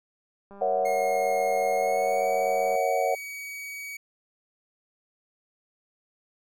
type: click train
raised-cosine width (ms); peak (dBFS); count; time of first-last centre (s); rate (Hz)
1; -34; 448; 0.51-2.756; 199
type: chord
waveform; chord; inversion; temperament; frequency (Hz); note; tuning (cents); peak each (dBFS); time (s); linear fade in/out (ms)
sine; F# dominant seventh; first; equal; 466.2 / 554.4 / 659.3 / 740; A#4 / C#5 / E5 / F#5; 0 / 0 / 0 / 0; -30 / -27 / -29 / -26; 0.61-3.15; 5
type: tone with pitch glide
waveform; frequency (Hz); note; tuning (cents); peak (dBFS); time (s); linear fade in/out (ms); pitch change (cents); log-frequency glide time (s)
45% pulse; 2151 to 2262; C7 to C#7; +47 to +34; -35; 0.85-3.97; 5; +87; 1.76-2.28
effects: none